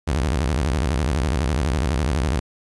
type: tone with vibrato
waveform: sawtooth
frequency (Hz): 69.3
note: C#2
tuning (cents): 0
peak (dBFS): -15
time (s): 0.07-2.4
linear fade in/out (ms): 10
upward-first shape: square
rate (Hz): 12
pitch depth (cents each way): 240
effects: resampled to 24000 Hz + 9-bit